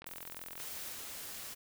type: click train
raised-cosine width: 0.3 ms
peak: -31 dBFS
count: 26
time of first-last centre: 0.02-0.601 s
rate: 43 Hz
type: noise with tremolo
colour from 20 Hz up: violet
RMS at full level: -44 dBFS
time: 0.06-0.93 s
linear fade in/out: 10 ms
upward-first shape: triangle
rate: 20 Hz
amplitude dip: 85%
type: noise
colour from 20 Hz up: white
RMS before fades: -45 dBFS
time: 0.58-1.55 s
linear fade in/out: 20 ms
effects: none